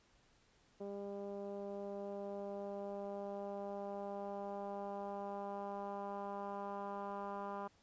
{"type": "tone with low-pass filter sweep", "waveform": "10% pulse", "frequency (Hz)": 200.4, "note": "G3", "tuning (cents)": 38, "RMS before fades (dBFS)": -44, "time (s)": [0.8, 7.68], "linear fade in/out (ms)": 10, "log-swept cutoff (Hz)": [490, 1100], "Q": 2, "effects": ["pink hiss -71 dBFS RMS until 7.82 s", "resampled to 16000 Hz"]}